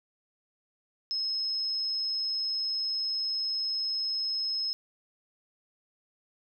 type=tone; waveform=sine; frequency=5170 Hz; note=E8; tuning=34 cents flat; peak=-28 dBFS; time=1.11-4.73 s; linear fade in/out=0 ms; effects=none